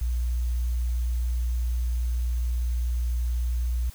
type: tone with sample-and-hold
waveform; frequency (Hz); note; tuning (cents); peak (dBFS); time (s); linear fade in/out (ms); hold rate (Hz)
sine; 60.2; B1; -44; -23; 0.01-3.9; 5; 6300
effects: white hiss -50 dBFS RMS until 3.94 s